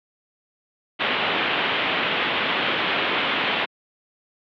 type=low-pass noise; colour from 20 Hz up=white; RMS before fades=-23 dBFS; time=0.99-3.66 s; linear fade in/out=20 ms; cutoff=3400 Hz; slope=48 dB/octave; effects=high-pass 200 Hz 12 dB/octave